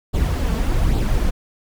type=noise with flanger; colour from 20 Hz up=brown; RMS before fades=-18 dBFS; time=0.13-1.31 s; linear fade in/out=20 ms; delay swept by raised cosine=0.24 to 4.54 ms; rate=1.2 Hz; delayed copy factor=+0.55; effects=none